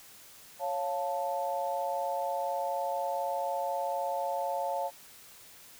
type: chord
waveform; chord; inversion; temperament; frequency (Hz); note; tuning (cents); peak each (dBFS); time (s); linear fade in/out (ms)
sine; Db augmented; none; equal; 554.4 / 698.5 / 880; Db5 / F5 / A5; 0 / 0 / 0; -34; 0.59-4.91; 50
effects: white hiss -53 dBFS RMS until 5.79 s